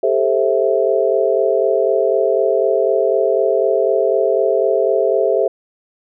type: chord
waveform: sine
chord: A minor seventh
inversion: third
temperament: just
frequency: 396 / 440 / 528 / 660 Hz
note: G4 / A4 / C5 / E5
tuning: +18 / 0 / +16 / +2 cents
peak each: -18 dBFS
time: 0.03-5.48 s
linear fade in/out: 5 ms
effects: none